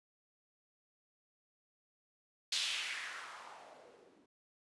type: noise with low-pass filter sweep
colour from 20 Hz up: violet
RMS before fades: -43 dBFS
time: 2.52-4.26 s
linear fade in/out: 5 ms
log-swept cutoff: 4000 to 280 Hz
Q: 2.4
effects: resampled to 24000 Hz